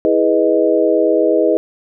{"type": "chord", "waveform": "sine", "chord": "E major seventh", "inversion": "none", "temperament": "equal with one note detuned", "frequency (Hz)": [326.2, 415.3, 493.9, 622.3], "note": ["E4", "G#4", "B4", "D#5"], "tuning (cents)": [-18, 0, 0, 0], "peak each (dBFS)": -16, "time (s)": [0.05, 1.57], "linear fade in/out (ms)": 0, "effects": []}